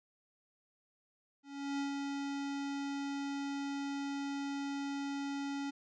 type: tone with ADSR envelope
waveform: square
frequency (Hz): 280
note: C#4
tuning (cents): +18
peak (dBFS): -34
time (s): 1.43-5.71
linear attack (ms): 360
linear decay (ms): 120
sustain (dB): -3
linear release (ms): 15
effects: resampled to 16000 Hz

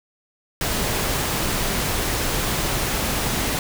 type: noise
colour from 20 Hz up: pink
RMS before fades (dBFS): -23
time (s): 0.61-3.59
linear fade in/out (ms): 2
effects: none

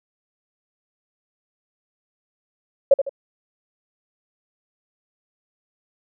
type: tone with echo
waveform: sine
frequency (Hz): 552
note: C#5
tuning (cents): -7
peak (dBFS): -7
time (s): 2.91-2.94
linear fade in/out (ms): 5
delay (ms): 77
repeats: 2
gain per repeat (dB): -9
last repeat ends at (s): 3.094
effects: none

